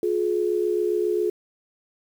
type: tone pair together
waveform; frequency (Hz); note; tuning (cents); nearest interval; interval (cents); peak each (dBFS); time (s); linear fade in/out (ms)
sine; 356.3 / 423.7; F4 / G#4; +35 / +35; minor third; 300; -23; 0.03-1.3; 2
effects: 8-bit